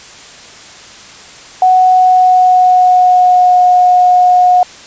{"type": "tone with pitch glide", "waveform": "sine", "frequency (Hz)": [741, 724.5], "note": ["F#5", "F#5"], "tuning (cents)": [2, -37], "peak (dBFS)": -4, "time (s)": [1.62, 4.63], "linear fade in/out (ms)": 2, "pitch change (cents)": -39, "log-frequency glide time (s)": [1.75, 3.62], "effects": ["white hiss -34 dBFS RMS until 4.86 s", "resampled to 16000 Hz"]}